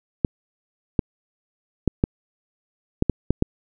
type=clicks; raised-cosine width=3 ms; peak=-4 dBFS; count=8; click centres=0.248 / 0.992 / 1.877 / 2.039 / 3.024 / 3.097 / 3.306 / 3.424 s; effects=none